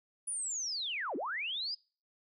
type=linear two-way sweep; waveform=sine; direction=down then up; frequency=9900 to 233.1 to 5080 Hz; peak=-34 dBFS; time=0.27-1.75 s; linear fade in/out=10 ms; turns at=1.16 s; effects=noise-tail reverb RT60 0.4 s tail -26 dB re dry